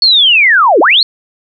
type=linear two-way sweep; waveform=sine; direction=down then up; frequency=4435 to 291.3 to 4435 Hz; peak=-4 dBFS; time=0.02-1.03 s; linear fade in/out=2 ms; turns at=0.8 s; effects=none